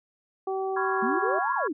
harmonic tone, 383.2 Hz, G4, 39 cents flat, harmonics 1 / 2 / 3, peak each -28 / -31 / -40 dBFS, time 0.47-1.39 s, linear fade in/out 5 ms
sine chord, C# dominant seventh, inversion third, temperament just, 997.9 / 1108.7 / 1385.9 / 1663.1 Hz, B5 / C#6 / E#6 / G#6, +18 / 0 / -14 / +2 cents, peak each -33 / -30 / -33 / -32 dBFS, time 0.76-1.68 s, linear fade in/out 10 ms
sine exponential two-way sweep, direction up then down, 210.5 to 1108.7 to 268.7 Hz, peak -27 dBFS, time 1.02-1.73 s, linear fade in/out 10 ms, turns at 1.54 s
effects none

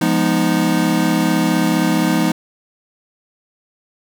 square chord, F half-diminished seventh, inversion none, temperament equal with one note detuned, 172.41 / 207.7 / 246.9 / 311.1 Hz, F3 / Ab3 / Cb4 / Eb4, -22 / 0 / 0 / 0 cents, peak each -20 / -21 / -21 / -19 dBFS, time 0.01-2.32 s, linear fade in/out 5 ms, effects none

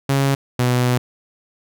sawtooth tone pair in turn, 137.5 / 124.17 Hz, C#3 / B2, -14 / +10 cents, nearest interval major second, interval 176 cents, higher first, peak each -11 dBFS, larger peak neither, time 0.09-0.35 / 0.59-0.98 s, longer second, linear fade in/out 5 ms, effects none

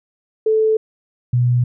sine tone pair in turn, 437.5 / 122.77 Hz, A4 / B2, -10 / -10 cents, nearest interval octave + minor seventh, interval 2200 cents, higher first, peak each -12 dBFS, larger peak neither, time 0.46-0.77 / 1.33-1.64 s, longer neither, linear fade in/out 5 ms, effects none

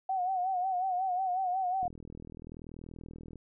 sine tone with vibrato, 742 Hz, F#5, 5 cents sharp, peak -28 dBFS, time 0.09-1.88 s, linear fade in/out 5 ms, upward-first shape sine, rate 5.5 Hz, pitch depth 71 cents each way
click train, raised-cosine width 3 ms, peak -33 dBFS, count 63, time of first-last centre 1.83-3.357 s, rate 40.6 Hz
effects none

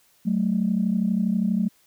sine tone pair together, 187.8 / 220.2 Hz, F#3 / A3, +26 / +2 cents, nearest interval minor third, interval 276 cents, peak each -22 / -22 dBFS, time 0.25-1.69 s, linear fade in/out 20 ms, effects tanh soft clip ceiling -12 dBFS + white hiss -61 dBFS RMS until 1.86 s

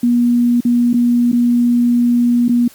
sine tone with dropouts, 240.5 Hz, B3, 46 cents flat, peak -9 dBFS, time 0.03-2.68 s, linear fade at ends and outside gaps 5 ms, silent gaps 0.606-0.65 / 0.932-0.94 / 1.318-1.328 / 2.483-2.492 s, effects white hiss -43 dBFS RMS until 2.74 s + MP3 96 kbps

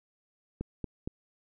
click train, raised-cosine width 3 ms, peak -21 dBFS, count 3, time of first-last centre 0.61-1.075 s, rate 4.3 Hz, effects none

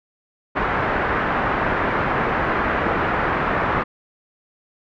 white low-pass noise, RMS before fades -21 dBFS, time 0.55-3.84 s, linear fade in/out 20 ms, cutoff 1700 Hz, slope 24 dB/octave, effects none

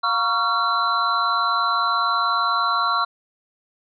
sine tone cluster, 705 / 940 / 1121 / 1371 / 4024 Hz, F5 / A#5 / C#6 / F6 / B7, +16 / +14 / +19 / -32 / +32 cents, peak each -30 / -29 / -21 / -22 / -28 dBFS, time 0.03-3.05 s, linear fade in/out 10 ms, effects none

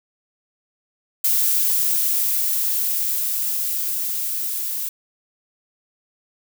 violet noise with level ramp, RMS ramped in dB -18 to -26 dBFS, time 1.24-4.89 s, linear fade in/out 5 ms, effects none

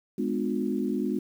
sine chord, G# diminished seventh, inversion none, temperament just, 207.7 / 249.2 / 299 / 358.8 Hz, G#3 / B3 / D4 / F4, 0 / +16 / +31 / +47 cents, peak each -30 / -30 / -32 / -32 dBFS, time 0.18-1.19 s, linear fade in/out 5 ms, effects 9-bit

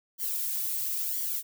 violet noise with flanger, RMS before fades -31 dBFS, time 0.18-1.43 s, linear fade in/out 50 ms, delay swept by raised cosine 0.76 to 2.56 ms, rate 0.99 Hz, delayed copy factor -0.7, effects none

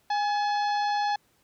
harmonic tone with a mistuned harmonic, 854 Hz, G#5, 48 cents sharp, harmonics 1 / 2 / 3 / 4 / 5 / 6 / 7, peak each -24 / -34 / -44 / -42 / -39 / -47 / -51 dBFS, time 0.1-1.16 s, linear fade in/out 5 ms, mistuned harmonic 1, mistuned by -64 cents, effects pink hiss -66 dBFS RMS until 1.43 s + high-pass 60 Hz 12 dB/octave

